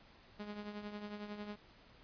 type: tone with tremolo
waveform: sawtooth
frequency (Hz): 207.7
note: G#3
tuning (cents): 0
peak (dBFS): -37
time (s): 0.39-1.56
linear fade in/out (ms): 10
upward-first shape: triangle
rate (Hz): 11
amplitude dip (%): 65
effects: pink hiss -62 dBFS RMS until 2.03 s + resampled to 11025 Hz